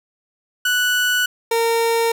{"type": "tone pair in turn", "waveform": "30% pulse", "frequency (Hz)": [1480, 460], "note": ["F#6", "A#4"], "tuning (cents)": [0, -23], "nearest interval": "octave + minor sixth", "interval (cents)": 2023, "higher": "first", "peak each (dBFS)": -13, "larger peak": "neither", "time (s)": [[0.65, 1.26], [1.51, 2.12]], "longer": "neither", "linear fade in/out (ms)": 5, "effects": []}